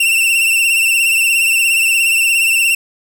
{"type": "tone with vibrato", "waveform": "45% pulse", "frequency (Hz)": 2700, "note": "E7", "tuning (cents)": 41, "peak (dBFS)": -10, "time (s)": [0, 2.75], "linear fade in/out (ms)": 5, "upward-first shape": "triangle", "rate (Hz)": 17, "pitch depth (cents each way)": 64, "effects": []}